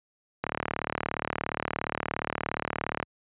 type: click train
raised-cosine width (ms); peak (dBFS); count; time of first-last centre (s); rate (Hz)
0.5; -12; 97; 0.44-3.028; 37.1
effects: high-pass 80 Hz 12 dB/octave + resampled to 8000 Hz